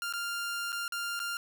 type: tone with dropouts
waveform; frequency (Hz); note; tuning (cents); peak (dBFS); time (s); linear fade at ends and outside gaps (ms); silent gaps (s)
sawtooth; 1396.9; F6; 0; -29; 0.02-1.37; 1; 0.126-0.136 / 0.721-0.727 / 0.88-0.922 / 1.193-1.2
effects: none